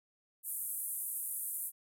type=band-pass noise; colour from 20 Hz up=white; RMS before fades=-39 dBFS; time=0.43-1.72 s; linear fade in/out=50 ms; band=8900 to 14000 Hz; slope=48 dB/octave; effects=none